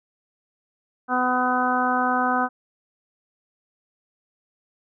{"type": "harmonic tone", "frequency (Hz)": 251.3, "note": "B3", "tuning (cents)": 30, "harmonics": [1, 2, 3, 4, 5, 6], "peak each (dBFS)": [-26, -31, -24, -27, -25, -27], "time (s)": [1.08, 2.49], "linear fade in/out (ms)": 50, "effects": []}